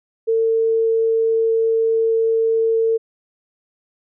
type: tone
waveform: sine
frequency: 450.8 Hz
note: A4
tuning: 42 cents sharp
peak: -14 dBFS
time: 0.27-2.98 s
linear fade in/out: 20 ms
effects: none